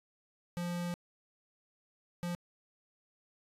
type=tone bursts at uneven times; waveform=square; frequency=174.61 Hz; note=F3; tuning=in tune; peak=-35 dBFS; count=2; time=0.57-0.94 / 2.23-2.35 s; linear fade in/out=0 ms; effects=resampled to 32000 Hz